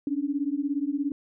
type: beating tone pair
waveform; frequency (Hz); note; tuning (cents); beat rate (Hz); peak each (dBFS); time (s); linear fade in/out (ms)
sine; 276.5 / 293.5; C#4 / D4; -4 / -1; 17; -28; 0.07-1.12; 2
effects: none